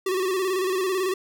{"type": "tone with vibrato", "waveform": "square", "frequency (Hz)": 374.8, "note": "F#4", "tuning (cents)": 22, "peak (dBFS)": -23, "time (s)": [0.06, 1.14], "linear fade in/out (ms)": 5, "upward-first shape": "square", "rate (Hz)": 18, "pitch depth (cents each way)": 51, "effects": []}